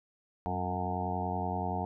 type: harmonic tone with a mistuned harmonic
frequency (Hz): 90.5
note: F#2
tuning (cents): -38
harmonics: 1 / 2 / 3 / 4 / 5 / 7 / 8 / 9 / 10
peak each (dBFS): -37 / -38 / -43 / -44 / -42 / -44 / -36 / -39 / -40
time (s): 0.46-1.85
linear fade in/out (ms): 0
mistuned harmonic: 2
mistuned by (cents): +55
effects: none